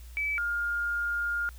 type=tone pair in turn; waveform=sine; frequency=2300 / 1413 Hz; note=D7 / F6; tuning=-37 / +20 cents; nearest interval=minor sixth; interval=843 cents; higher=first; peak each=-27 dBFS; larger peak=neither; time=0.17-0.38 / 0.38-1.49 s; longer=second; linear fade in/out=0 ms; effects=added 60 Hz sine -43 dBFS peak until 1.58 s + white hiss -57 dBFS RMS until 1.58 s